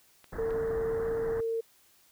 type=clicks; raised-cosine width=0.3 ms; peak=-35 dBFS; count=2; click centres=0.243 / 0.507 s
type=low-pass noise; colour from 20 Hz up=pink; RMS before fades=-40 dBFS; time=0.32-1.41 s; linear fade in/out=10 ms; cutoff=1900 Hz; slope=96 dB/octave
type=tone with pitch glide; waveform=sine; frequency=451.1 to 454.8 Hz; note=A4 to A#4; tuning=+43 to -43 cents; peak=-28 dBFS; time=0.38-1.61 s; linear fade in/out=10 ms; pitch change=+14 cents; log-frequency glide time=0.89-1.07 s
effects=white hiss -63 dBFS RMS until 2.11 s